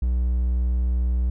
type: tone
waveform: triangle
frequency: 61.3 Hz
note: B1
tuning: 12 cents flat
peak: -17 dBFS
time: 0.02-1.3 s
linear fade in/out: 5 ms
effects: none